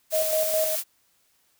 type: noise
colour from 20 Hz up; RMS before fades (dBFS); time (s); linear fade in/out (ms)
blue; -28; 0.1-0.84; 50
type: tone with tremolo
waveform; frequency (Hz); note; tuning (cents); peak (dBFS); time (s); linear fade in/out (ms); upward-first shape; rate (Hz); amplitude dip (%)
sine; 630; D#5; +21; -21; 0.12-0.76; 20; square; 4.8; 50
effects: white hiss -66 dBFS RMS until 1.59 s